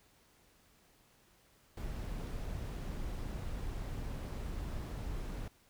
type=noise; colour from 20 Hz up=brown; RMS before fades=-40 dBFS; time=1.77-5.48 s; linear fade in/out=2 ms; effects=pink hiss -67 dBFS RMS until 5.69 s